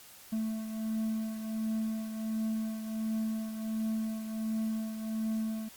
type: beating tone pair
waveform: triangle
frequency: 220 / 221.4 Hz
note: A3 / A3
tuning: 0 / +11 cents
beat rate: 1.4 Hz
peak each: -30 / -38 dBFS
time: 0.32-5.69 s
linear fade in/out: 10 ms
effects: white hiss -53 dBFS RMS until 5.76 s + Opus 48 kbps